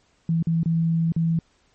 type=tone with dropouts; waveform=sine; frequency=164.81 Hz; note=E3; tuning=in tune; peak=-18 dBFS; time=0.29-1.39 s; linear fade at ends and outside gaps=2 ms; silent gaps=0.426-0.47 / 0.632-0.658 / 1.121-1.163 s; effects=pink hiss -63 dBFS RMS until 1.74 s + MP3 32 kbps